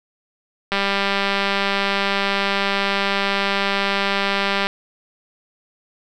click train, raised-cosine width 0.3 ms, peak -4 dBFS, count 783, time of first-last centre 0.72-4.669 s, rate 198 Hz, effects none

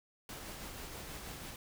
pink noise with tremolo, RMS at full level -45 dBFS, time 0.29-1.56 s, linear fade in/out 2 ms, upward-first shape sine, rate 6.2 Hz, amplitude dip 25%, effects none

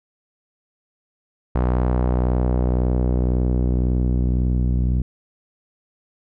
sawtooth tone with low-pass filter sweep, 61.9 Hz, B1, 5 cents sharp, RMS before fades -19 dBFS, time 1.55-5.02 s, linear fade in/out 5 ms, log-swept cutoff 1100 to 190 Hz, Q 1, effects none

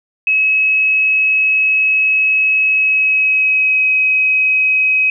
sine tone with pitch glide, 2568 to 2537 Hz, E7 to D#7, -46 to +33 cents, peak -10 dBFS, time 0.27-5.1 s, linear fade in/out 2 ms, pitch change -21 cents, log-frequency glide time 2.67-3.88 s, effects none

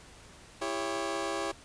20% pulse chord, C# diminished, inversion first, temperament just, 332.6 / 399.1 / 554.4 Hz, E4 / G4 / C#5, +16 / +31 / 0 cents, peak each -31 dBFS, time 0.61-1.52 s, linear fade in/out 10 ms, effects pink hiss -53 dBFS RMS until 1.64 s + resampled to 22050 Hz

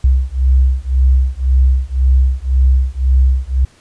sine beating tone pair, 64.1 / 66 Hz, C2 / C2, -35 / +16 cents, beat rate 1.9 Hz, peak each -12 / -12 dBFS, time 0.04-3.65 s, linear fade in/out 5 ms, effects pink hiss -49 dBFS RMS until 3.8 s + resampled to 22050 Hz

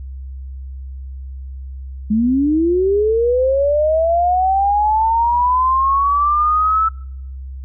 sine linear sweep, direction up, 207.6 to 1318.5 Hz, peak -12 dBFS, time 2.1-6.89 s, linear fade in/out 10 ms, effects noise-tail reverb RT60 0.7 s tail -26 dB re dry + added 66 Hz sine -27 dBFS peak until 7.64 s

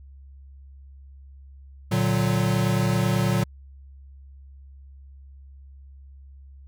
square chord, Bb augmented, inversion none, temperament equal, 116.54 / 146.83 / 185 Hz, Bb2 / D3 / F#3, 0 / 0 / 0 cents, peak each -24 / -27 / -25 dBFS, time 1.91-3.44 s, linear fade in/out 10 ms, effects added 68 Hz sine -43 dBFS peak until 6.67 s

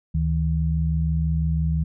sine tone pair together, 73.42 / 159.39 Hz, D2 / D#3, 0 / +42 cents, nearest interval octave + minor second, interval 1342 cents, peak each -22 dBFS, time 0.14-1.84 s, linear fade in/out 10 ms, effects none

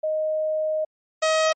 sine / sawtooth tone pair in turn, 622.3 / 633.5 Hz, D#5 / D#5, 0 / +31 cents, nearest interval unison, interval 31 cents, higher second, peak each -21 / -14 dBFS, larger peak second, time 0.03-0.85 / 1.22-1.53 s, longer first, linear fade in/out 10 ms, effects MP3 32 kbps

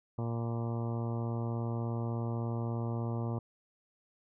harmonic tone with a mistuned harmonic, 116.54 Hz, A#2, in tune, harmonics 1 / 2 / 3 / 4 / 5 / 6 / 7 / 8 / 9 / 10, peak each -33 / -39 / -43 / -45 / -47 / -49 / -50 / -51 / -52 / -53 dBFS, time 0.18-3.39 s, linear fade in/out 5 ms, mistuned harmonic 9, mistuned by -35 cents, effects none

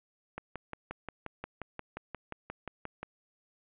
click train, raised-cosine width 0.5 ms, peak -23 dBFS, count 16, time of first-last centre 0.38-3.03 s, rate 5.66 Hz, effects resampled to 8000 Hz + 9-bit

